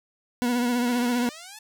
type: tone with vibrato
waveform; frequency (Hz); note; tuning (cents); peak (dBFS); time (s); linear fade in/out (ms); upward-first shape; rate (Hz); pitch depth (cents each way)
40% pulse; 243.2; B3; -26; -21; 0.42-1.29; 0; triangle; 15; 51
type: exponential sweep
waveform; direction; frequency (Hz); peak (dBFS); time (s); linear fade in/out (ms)
5% pulse; up; 317.6 to 890; -29; 0.87-1.59; 5
effects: none